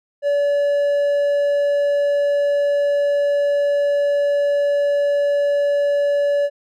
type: tone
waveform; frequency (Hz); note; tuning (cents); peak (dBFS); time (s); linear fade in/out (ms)
triangle; 573; D5; -43; -13; 0.22-6.5; 50
effects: none